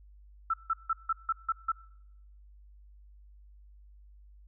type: tone bursts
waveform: sine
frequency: 1329 Hz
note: E6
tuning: 14 cents sharp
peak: -25 dBFS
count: 7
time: 0.5-1.719 s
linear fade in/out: 5 ms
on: 37 ms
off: 160 ms
effects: noise-tail reverb RT60 0.8 s tail -22 dB re dry + added 50 Hz sine -52 dBFS peak until 4.47 s